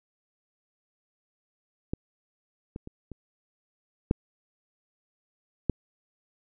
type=clicks; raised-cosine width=3 ms; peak=-16 / -23 / -27 / -27 / -8 / -10 dBFS; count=6; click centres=1.935 / 2.761 / 2.874 / 3.117 / 4.111 / 5.697 s; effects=none